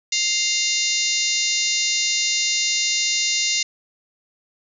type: harmonic tone with a mistuned harmonic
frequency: 698.5 Hz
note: F5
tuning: in tune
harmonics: 3 / 4 / 5 / 6 / 7 / 8 / 9 / 10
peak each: -27 / -27 / -27 / -27 / -27 / -27 / -27 / -27 dBFS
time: 0.12-3.63 s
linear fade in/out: 5 ms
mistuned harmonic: 5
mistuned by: +85 cents
effects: none